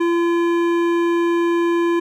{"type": "tone with hard clipping", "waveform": "triangle", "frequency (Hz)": 341.1, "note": "F4", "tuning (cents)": -41, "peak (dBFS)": -17, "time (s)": [0, 2], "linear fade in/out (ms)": 10, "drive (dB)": 17, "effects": []}